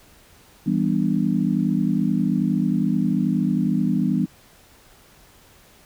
sine chord, E minor seventh, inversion none, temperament just, 164.81 / 197.78 / 247.2 / 296.7 Hz, E3 / G3 / B3 / D4, 0 / +16 / +2 / +18 cents, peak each -24 / -22 / -23 / -26 dBFS, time 0.66-4.26 s, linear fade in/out 10 ms, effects pink hiss -52 dBFS RMS until 5.85 s

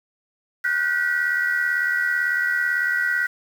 sine tone cluster, 1454 / 1532 / 1937 Hz, F#6 / G6 / B6, -31 / -40 / -34 cents, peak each -23 dBFS, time 0.64-3.27 s, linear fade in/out 10 ms, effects tanh soft clip ceiling -11 dBFS + 7-bit

